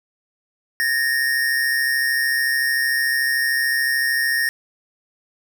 square tone pair together, 1710.5 / 1844 Hz, A6 / A#6, -49 / -19 cents, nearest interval minor second, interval 130 cents, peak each -26 / -19 dBFS, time 0.8-4.49 s, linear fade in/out 0 ms, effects none

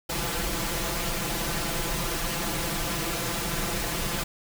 pink noise with comb filter, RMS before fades -29 dBFS, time 0.09-4.24 s, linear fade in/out 10 ms, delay 5.9 ms, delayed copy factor +0.95, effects none

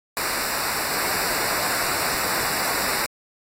pink noise with comb filter, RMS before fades -25 dBFS, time 0.17-3.06 s, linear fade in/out 0 ms, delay 0.31 ms, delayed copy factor -0.9, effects AAC 48 kbps

